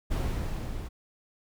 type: noise with level ramp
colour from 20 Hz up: brown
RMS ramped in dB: -27 to -37 dBFS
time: 0.1-0.89 s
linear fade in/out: 20 ms
effects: none